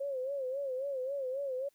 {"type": "tone with vibrato", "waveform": "sine", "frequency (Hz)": 536, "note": "C5", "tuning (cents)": 42, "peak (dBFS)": -33, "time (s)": [0, 1.69], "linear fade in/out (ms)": 10, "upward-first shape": "sine", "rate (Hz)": 3.7, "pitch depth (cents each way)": 100, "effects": ["white hiss -73 dBFS RMS until 1.74 s"]}